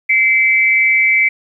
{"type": "tone pair together", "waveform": "sine", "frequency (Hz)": [2079, 2301], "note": ["C7", "D7"], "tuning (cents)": [-12, -36], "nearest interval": "major second", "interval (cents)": 176, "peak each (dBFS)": -12, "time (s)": [0.09, 1.29], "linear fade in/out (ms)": 10, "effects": ["8-bit"]}